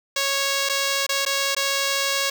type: tone with dropouts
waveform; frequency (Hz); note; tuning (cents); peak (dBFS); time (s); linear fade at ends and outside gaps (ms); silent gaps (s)
5% pulse; 552; C#5; -7; -9; 0.16-2.3; 5; 0.69-0.695 / 1.066-1.091 / 1.252-1.262 / 1.549-1.565
effects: none